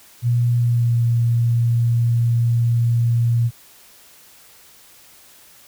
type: tone with pitch glide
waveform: sine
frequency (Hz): 120 to 117.67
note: B2 to A#2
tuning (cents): -49 to +17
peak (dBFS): -14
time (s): 0.22-3.51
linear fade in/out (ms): 50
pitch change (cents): -34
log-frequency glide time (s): 0.55-1
effects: white hiss -48 dBFS RMS until 5.67 s